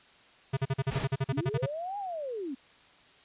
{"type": "tone bursts", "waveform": "square", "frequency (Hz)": 134.9, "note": "C#3", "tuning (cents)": -47, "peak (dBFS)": -26, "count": 14, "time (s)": [0.53, 1.663], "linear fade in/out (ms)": 10, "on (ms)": 41, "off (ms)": 43}
{"type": "noise", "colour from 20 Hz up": "pink", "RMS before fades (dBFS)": -36, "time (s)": [0.9, 1.06], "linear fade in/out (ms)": 20}
{"type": "linear two-way sweep", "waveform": "sine", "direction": "up then down", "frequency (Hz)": [246.9, 830.6, 246.9], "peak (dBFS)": -33, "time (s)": [1.32, 2.55], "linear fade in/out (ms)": 10, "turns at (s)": 1.98}
{"effects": ["white hiss -58 dBFS RMS until 3.24 s", "resampled to 8000 Hz"]}